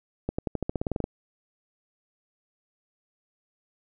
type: accelerating click train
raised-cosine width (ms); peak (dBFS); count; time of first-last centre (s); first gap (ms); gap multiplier
2; -14; 13; 0.29-1.041; 95; 0.92
effects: none